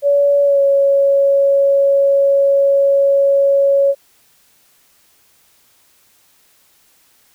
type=tone with pitch glide; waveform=sine; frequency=568 to 555.7 Hz; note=C#5 to C#5; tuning=+42 to +4 cents; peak=-9 dBFS; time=0.02-3.95 s; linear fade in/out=50 ms; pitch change=-38 cents; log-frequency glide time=0.43-0.61 s; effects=white hiss -54 dBFS RMS until 7.34 s